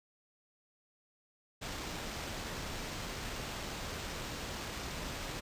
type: noise with sample-and-hold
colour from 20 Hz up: pink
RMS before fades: -41 dBFS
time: 1.61-5.41 s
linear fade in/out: 20 ms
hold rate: 11025 Hz
effects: resampled to 32000 Hz